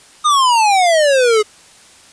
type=exponential sweep; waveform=square; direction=down; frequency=1244.5 to 415.3 Hz; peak=-10 dBFS; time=0.24-1.43 s; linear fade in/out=20 ms; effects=white hiss -44 dBFS RMS until 2.12 s + resampled to 22050 Hz